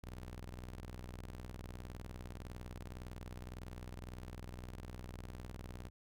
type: ring-modulated tone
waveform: sawtooth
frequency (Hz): 61.74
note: B1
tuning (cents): 0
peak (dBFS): -39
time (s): 0.03-5.9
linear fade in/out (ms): 10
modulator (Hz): 21
effects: none